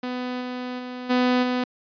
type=tone with level steps; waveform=sawtooth; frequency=250 Hz; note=B3; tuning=21 cents sharp; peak=-23 / -25 / -28 / -14 / -18 dBFS; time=0.03-1.64 s; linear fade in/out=5 ms; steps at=0.4 / 0.78 / 1.09 / 1.42 s; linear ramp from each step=20 ms; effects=resampled to 11025 Hz